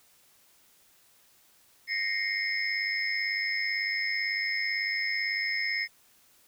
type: tone cluster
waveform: sine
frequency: 1862 / 2096 / 2194 / 5200 Hz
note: A#6 / C7 / C#7 / E8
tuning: -2 / +2 / -18 / -24 cents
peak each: -33 / -31 / -34 / -35 dBFS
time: 1.87-5.88 s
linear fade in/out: 50 ms
effects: white hiss -62 dBFS RMS until 6.47 s